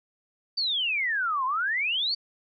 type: exponential two-way sweep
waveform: sine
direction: down then up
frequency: 4674 to 999 to 4674 Hz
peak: -24 dBFS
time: 0.57-2.15 s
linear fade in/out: 10 ms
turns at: 1.45 s
effects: none